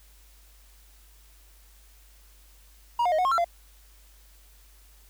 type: tone with pitch steps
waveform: triangle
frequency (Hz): 951 / 715 / 625 / 732 / 1075 / 1353 / 688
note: A#5 / F5 / D#5 / F#5 / C6 / E6 / F5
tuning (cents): +34 / +41 / +8 / -19 / +47 / +45 / -26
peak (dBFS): -19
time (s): 2.99-3.445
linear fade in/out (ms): 5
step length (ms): 65
effects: added 50 Hz sine -53 dBFS peak until 5.09 s + white hiss -59 dBFS RMS until 5.09 s